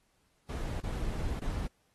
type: noise with dropouts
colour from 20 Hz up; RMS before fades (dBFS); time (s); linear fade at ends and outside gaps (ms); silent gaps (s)
brown; -34; 0.49-1.67; 5; 0.805-0.837 / 1.394-1.417
effects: pink hiss -73 dBFS RMS until 1.94 s + AAC 32 kbps